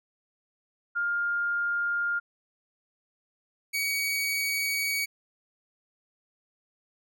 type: tone pair in turn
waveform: sine / sawtooth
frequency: 1407 / 2256 Hz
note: F6 / C#7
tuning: +12 / +30 cents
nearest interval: minor sixth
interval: 818 cents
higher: second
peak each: -25 / -23 dBFS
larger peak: second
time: 0.95-2.2 / 3.73-5.06 s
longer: second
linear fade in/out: 20 ms
effects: none